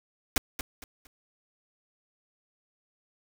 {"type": "noise with echo", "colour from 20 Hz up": "pink", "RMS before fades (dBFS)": -24, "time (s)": [0.36, 0.38], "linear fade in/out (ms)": 2, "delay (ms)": 230, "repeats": 3, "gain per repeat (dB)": -10, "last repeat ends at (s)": 1.07, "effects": []}